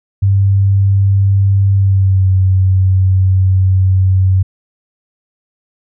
sine tone with pitch glide, 98.3 to 94.24 Hz, G2 to F#2, +5 to +32 cents, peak -7 dBFS, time 0.22-4.43 s, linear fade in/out 10 ms, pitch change -73 cents, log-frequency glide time 1.74-2.3 s, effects none

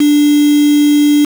sine tone with quantisation, 293.7 Hz, D4, in tune, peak -6 dBFS, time 0-1.25 s, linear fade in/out 5 ms, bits 3, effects none

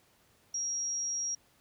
sine tone, 5650 Hz, F8, 19 cents sharp, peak -31 dBFS, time 0.54-1.35 s, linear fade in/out 5 ms, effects pink hiss -66 dBFS RMS until 1.6 s + high-pass 60 Hz 12 dB/octave

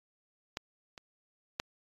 clicks, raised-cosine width 0.2 ms, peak -18 / -29 / -14 dBFS, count 3, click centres 0.571 / 0.978 / 1.599 s, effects AAC 32 kbps

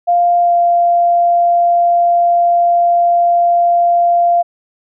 sine tone with pitch glide, 698.5 to 693.3 Hz, F5 to F5, 0 to -13 cents, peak -8 dBFS, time 0.07-4.43 s, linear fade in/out 20 ms, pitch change -13 cents, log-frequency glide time 0.41-0.53 s, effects none

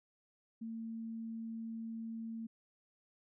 sine tone, 226.1 Hz, A3, 47 cents sharp, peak -40 dBFS, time 0.61-2.47 s, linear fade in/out 10 ms, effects none

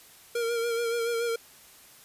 square tone with vibrato, 466.2 Hz, A#4, in tune, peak -27 dBFS, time 0.35-1.36 s, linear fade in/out 5 ms, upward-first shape sine, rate 7 Hz, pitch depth 35 cents each way, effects white hiss -53 dBFS RMS until 2.04 s + resampled to 32000 Hz

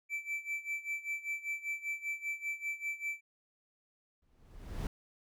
triangle tone with tremolo, 2325 Hz, D7, 18 cents flat, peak -31 dBFS, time 0.09-3.21 s, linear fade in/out 50 ms, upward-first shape sine, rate 5.1 Hz, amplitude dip 85%
brown noise with exponential growth, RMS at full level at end -33 dBFS, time 4.22-4.87 s, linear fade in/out 2 ms, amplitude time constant 140 ms
effects none

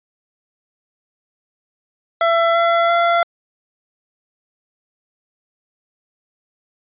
25% pulse tone with pitch steps, 670 / 677 / 684.1 Hz, E5 / E5 / F5, +28 / +46 / -36 cents, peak -9 dBFS, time 2.21-3.23 s, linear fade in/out 2 ms, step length 340 ms, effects resampled to 8000 Hz

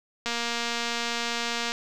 click train, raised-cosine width 0.2 ms, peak -12 dBFS, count 344, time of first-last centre 0.26-1.72 s, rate 235 Hz, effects none

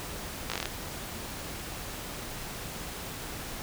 slowing click train, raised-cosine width 0.2 ms, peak -13 dBFS, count 8, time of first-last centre 0.5-0.656 s, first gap 17 ms, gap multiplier 1.09, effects pink hiss -39 dBFS RMS until 3.62 s

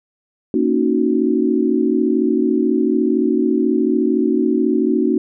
sine chord, D# minor seventh, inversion second, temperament equal, 233.1 / 277.2 / 311.1 / 370 Hz, A#3 / C#4 / D#4 / F#4, 0 / 0 / 0 / 0 cents, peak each -19 dBFS, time 0.54-5.18 s, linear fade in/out 2 ms, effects none

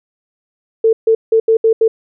sine tone bursts at uneven times, 447.6 Hz, A4, 30 cents sharp, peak -7 dBFS, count 6, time 0.84-0.93 / 1.07-1.15 / 1.32-1.4 / 1.48-1.57 / 1.64-1.73 / 1.81-1.88 s, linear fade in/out 5 ms, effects none

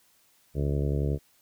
harmonic tone, 71 Hz, C#2, 42 cents sharp, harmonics 1 / 2 / 3 / 4 / 5 / 6 / 7 / 8 / 9, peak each -28 / -28 / -38 / -37 / -37 / -36 / -40 / -44 / -45 dBFS, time 0.54-1.19 s, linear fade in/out 50 ms, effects white hiss -64 dBFS RMS until 1.41 s

